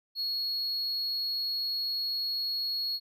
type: tone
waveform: triangle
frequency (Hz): 4328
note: C#8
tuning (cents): -42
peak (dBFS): -28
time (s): 0.15-3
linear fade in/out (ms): 50
effects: none